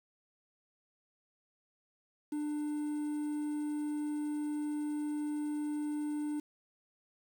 triangle tone with quantisation, 297.9 Hz, D4, 25 cents sharp, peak -31 dBFS, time 2.32-6.4 s, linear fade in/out 5 ms, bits 9, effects none

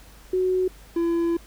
sine / triangle tone pair in turn, 370 / 337.7 Hz, F#4 / E4, 0 / +42 cents, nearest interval major second, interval 158 cents, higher first, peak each -19 / -18 dBFS, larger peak second, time 0.33-0.68 / 0.96-1.37 s, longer second, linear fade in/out 5 ms, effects added 50 Hz sine -47 dBFS peak until 1.46 s + pink hiss -51 dBFS RMS until 1.46 s

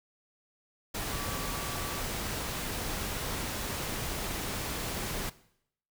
sine tone in noise, 1151 Hz, D6, 35 cents flat, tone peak -41 dBFS, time 1.12-2.01 s, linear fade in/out 10 ms, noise pink, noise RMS -35 dBFS, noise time 0.94-5.3 s, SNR -9 dB, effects noise-tail reverb RT60 0.7 s tail -18 dB re dry

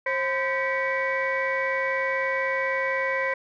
sine tone cluster, 533 / 1017 / 1562 / 1946 / 2252 Hz, C5 / C6 / G6 / B6 / C#7, +32 / -50 / -7 / -26 / +27 cents, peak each -27 / -30 / -33 / -27 / -31 dBFS, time 0.06-3.34 s, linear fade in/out 5 ms, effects tanh soft clip ceiling -15 dBFS

